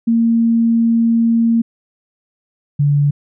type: tone pair in turn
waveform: sine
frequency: 230 / 144.14 Hz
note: A#3 / D3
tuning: -23 / -32 cents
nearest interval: minor sixth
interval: 809 cents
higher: first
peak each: -10 dBFS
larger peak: neither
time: 0.07-1.62 / 2.79-3.11 s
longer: first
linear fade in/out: 10 ms
effects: none